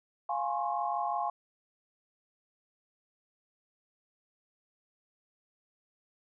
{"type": "chord", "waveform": "sine", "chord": "Db major seventh", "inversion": "first", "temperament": "equal with one note detuned", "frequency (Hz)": [698.5, 830.6, 1046.5, 1092.2], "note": ["F5", "Ab5", "C6", "Db6"], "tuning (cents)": [0, 0, 0, -26], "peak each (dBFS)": [-34, -33, -38, -37], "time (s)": [0.29, 1.3], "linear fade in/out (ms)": 5, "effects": []}